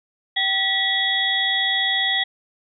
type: tone cluster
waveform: sine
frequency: 774 / 1945 / 3360 / 3740 Hz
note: G5 / B6 / G#7 / A#7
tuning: -22 / -27 / +19 / +5 cents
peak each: -29 / -22 / -21 / -28 dBFS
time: 0.36-2.24 s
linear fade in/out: 10 ms
effects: none